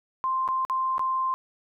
sine tone with dropouts, 1046.5 Hz, C6, in tune, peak -23 dBFS, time 0.24-1.34 s, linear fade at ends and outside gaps 0 ms, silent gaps 0.478-0.487 / 0.65-0.698 / 0.981-0.994 s, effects none

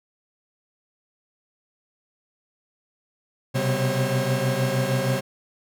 45% pulse tone cluster, 126.1 / 132.5 / 192.6 / 245.7 / 540 Hz, B2 / C3 / G3 / B3 / C#5, +36 / +22 / -30 / -9 / -45 cents, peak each -27 / -25 / -31 / -33 / -27 dBFS, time 3.54-5.21 s, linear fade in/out 20 ms, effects none

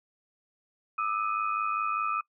sine tone cluster, 1202 / 1307 / 2505 Hz, D6 / E6 / D#7, +40 / -15 / +11 cents, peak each -30 / -30 / -37 dBFS, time 0.98-2.21 s, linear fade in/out 5 ms, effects noise-tail reverb RT60 0.1 s tail -23 dB re dry

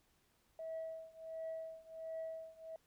sine tone with tremolo, 647 Hz, E5, 32 cents flat, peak -38 dBFS, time 0.59-2.76 s, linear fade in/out 2 ms, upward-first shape triangle, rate 1.4 Hz, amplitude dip 95%, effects tanh soft clip ceiling -38 dBFS + pink hiss -75 dBFS RMS until 2.86 s

